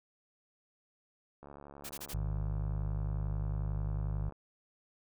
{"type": "click train", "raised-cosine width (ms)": 1, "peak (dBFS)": -36, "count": 207, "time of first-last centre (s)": [1.43, 4.323], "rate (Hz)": 71.2}
{"type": "noise bursts", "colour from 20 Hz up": "white", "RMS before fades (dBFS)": -43, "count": 4, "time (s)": [1.84, 2.141], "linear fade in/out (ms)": 10, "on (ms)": 55, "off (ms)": 27}
{"type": "harmonic tone", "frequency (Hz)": 51.1, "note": "G#1", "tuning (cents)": -27, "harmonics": [1, 2, 3], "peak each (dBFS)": [-34, -37, -39], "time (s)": [2.13, 4.3], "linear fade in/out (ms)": 10}
{"effects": []}